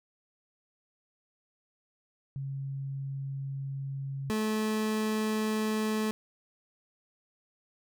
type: tone pair in turn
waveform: sine / 30% pulse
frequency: 136.9 / 216.5 Hz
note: C#3 / A3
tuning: -21 / -28 cents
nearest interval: minor sixth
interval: 793 cents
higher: second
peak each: -33 / -25 dBFS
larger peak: second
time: 2.36-4.3 / 4.3-6.11 s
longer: first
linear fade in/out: 0 ms
effects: none